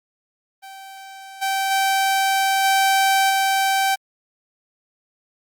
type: tone with level steps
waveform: sawtooth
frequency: 776 Hz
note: G5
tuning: 18 cents flat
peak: -33 / -16 / -13 / -11 / -13 dBFS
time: 0.62-3.96 s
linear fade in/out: 20 ms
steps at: 1.41 / 1.7 / 2.63 / 3.29 s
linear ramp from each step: 20 ms
effects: Opus 32 kbps